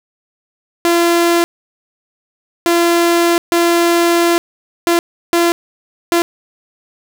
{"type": "tone bursts at uneven times", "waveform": "sawtooth", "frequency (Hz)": 341.7, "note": "F4", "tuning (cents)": -38, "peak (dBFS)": -6, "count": 6, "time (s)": [[0.85, 1.44], [2.66, 3.38], [3.52, 4.38], [4.87, 4.99], [5.33, 5.52], [6.12, 6.22]], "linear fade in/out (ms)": 0, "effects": []}